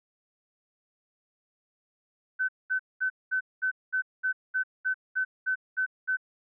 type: tone bursts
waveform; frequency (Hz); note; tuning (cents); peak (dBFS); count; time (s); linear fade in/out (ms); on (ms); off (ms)
sine; 1520; F#6; +46; -24; 13; 2.39-6.171; 20; 97; 210
effects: none